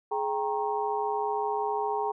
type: tone cluster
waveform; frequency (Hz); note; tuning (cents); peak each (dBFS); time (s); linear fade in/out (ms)
sine; 420.9 / 788 / 933 / 1087; G#4 / G5 / A#5 / C#6; +23 / +9 / +1 / -34; -31 / -31 / -31 / -38; 0.11-2.12; 10
effects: none